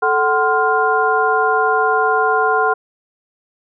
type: tone cluster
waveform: sine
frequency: 437.7 / 750 / 1042 / 1407 Hz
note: A4 / F#5 / C6 / F6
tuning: -9 / +23 / -7 / +12 cents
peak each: -18 dBFS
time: 0.02-2.74 s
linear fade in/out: 10 ms
effects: none